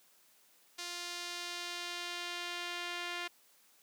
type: tone with band-pass filter sweep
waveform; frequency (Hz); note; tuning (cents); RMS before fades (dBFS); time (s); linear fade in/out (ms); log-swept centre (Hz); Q
sawtooth; 350; F4; +4; -41; 0.78-3.28; 10; 4900 to 2600; 1.1
effects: white hiss -66 dBFS RMS until 3.82 s + high-pass 200 Hz 12 dB/octave